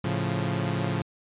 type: chord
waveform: sawtooth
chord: A augmented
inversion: none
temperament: equal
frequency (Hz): 110 / 138.59 / 174.61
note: A2 / C#3 / E#3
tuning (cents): 0 / 0 / 0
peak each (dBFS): -26 / -26 / -26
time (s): 0.04-1.02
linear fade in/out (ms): 5
effects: resampled to 8000 Hz